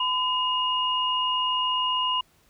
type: tone pair together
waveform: sine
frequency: 1010.5 / 2858 Hz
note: B5 / F7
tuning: +39 / +39 cents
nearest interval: octave + tritone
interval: 1800 cents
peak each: -25 dBFS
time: 0-2.21 s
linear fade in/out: 5 ms
effects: pink hiss -62 dBFS RMS until 2.49 s